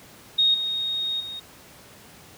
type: tone with level steps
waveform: sine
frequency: 3729 Hz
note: A#7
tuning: in tune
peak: -16 / -24 / -32 dBFS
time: 0.38-1.4 s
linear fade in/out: 10 ms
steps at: 0.54 / 1.2 s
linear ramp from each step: 5 ms
effects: pink hiss -48 dBFS RMS until 2.37 s + high-pass 80 Hz 12 dB/octave